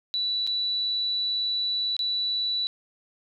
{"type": "tone with dropouts", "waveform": "sine", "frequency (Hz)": 3951, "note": "B7", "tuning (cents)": 0, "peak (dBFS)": -24, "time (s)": [0.14, 2.67], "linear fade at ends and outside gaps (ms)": 0, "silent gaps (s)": [[0.467, 0.474], [1.966, 1.992]], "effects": []}